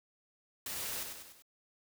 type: noise with echo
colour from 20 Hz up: white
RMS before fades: -40 dBFS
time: 0.66-1.03 s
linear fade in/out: 2 ms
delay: 98 ms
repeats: 4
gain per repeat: -5 dB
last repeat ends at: 1.422 s
effects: none